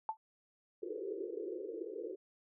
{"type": "tone with exponential decay", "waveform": "sine", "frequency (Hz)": 880, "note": "A5", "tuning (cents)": 0, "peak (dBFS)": -29, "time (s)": [0.09, 0.17], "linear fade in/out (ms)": 1, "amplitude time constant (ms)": 17}
{"type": "band-pass noise", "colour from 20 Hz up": "pink", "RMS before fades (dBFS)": -42, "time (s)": [0.82, 2.16], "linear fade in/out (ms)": 10, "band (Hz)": [330, 500], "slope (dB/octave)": 96}
{"effects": []}